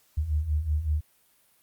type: beating tone pair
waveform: sine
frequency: 72.4 / 77.7 Hz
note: D2 / D#2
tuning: -24 / -2 cents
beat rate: 5.3 Hz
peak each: -30 / -25 dBFS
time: 0.17-1.01 s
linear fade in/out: 10 ms
effects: white hiss -64 dBFS RMS until 1.62 s + Opus 48 kbps